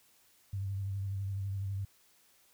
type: tone with vibrato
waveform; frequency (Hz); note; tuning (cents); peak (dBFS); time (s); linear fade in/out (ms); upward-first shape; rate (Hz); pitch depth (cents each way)
sine; 98; G2; 0; -33; 0.53-1.85; 5; triangle; 12; 42
effects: white hiss -66 dBFS RMS until 2.53 s